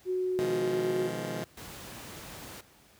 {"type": "tone", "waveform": "sine", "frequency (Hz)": 368.5, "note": "F#4", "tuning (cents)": -7, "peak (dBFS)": -27, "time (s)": [0.05, 1.11], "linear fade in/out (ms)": 50}
{"type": "chord", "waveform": "15% pulse", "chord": "F half-diminished seventh", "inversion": "second", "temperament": "just", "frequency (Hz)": [125.72, 157.15, 174.61, 209.5], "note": ["Cb3", "Eb3", "F3", "Ab3"], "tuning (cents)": [31, 18, 0, 15], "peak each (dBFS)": -33, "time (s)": [0.39, 1.44], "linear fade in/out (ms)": 0}
{"type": "noise", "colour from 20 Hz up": "pink", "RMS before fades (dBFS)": -44, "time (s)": [1.57, 2.61], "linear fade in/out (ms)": 5}
{"effects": ["pink hiss -59 dBFS RMS until 2.99 s", "high-pass 60 Hz 12 dB/octave"]}